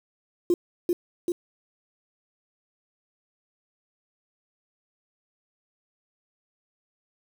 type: tone with echo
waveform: sine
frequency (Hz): 350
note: F4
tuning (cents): +4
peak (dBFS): -16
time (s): 0.5-0.54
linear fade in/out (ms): 2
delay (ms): 390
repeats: 2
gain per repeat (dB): -3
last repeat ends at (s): 1.32
effects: tanh soft clip ceiling -12 dBFS + 7-bit